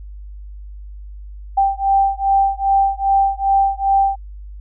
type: beating tone pair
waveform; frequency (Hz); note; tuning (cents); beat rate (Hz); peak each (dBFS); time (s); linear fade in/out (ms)
sine; 784 / 786.5; G5 / G5; 0 / +6; 2.5; -16; 1.57-4.16; 10
effects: added 50 Hz sine -31 dBFS peak until 4.6 s